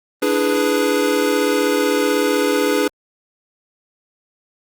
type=chord; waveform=square; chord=E dominant seventh; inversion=third; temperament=equal; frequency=293.7 / 329.6 / 415.3 / 493.9 Hz; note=D4 / E4 / G#4 / B4; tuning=0 / 0 / 0 / 0 cents; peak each=-21 / -26 / -20 / -21 dBFS; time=0.22-2.88 s; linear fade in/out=5 ms; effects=Opus 32 kbps